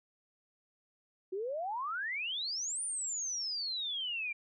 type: exponential two-way sweep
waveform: sine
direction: up then down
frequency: 361.9 to 9397 to 2334 Hz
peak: -34 dBFS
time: 1.32-4.33 s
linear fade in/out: 10 ms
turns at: 2.83 s
effects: none